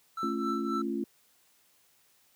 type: tone with tremolo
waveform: triangle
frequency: 1328 Hz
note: E6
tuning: 12 cents sharp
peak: -28 dBFS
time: 0.17-0.82 s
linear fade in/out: 5 ms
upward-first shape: triangle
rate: 3.8 Hz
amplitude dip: 85%
type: chord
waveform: sine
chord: A augmented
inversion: none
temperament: just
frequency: 220 / 275 / 343.8 Hz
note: A3 / C#4 / E#4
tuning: 0 / -14 / -27 cents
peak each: -34 dBFS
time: 0.23-1.04 s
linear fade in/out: 2 ms
effects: white hiss -66 dBFS RMS until 2.35 s + high-pass 80 Hz 12 dB/octave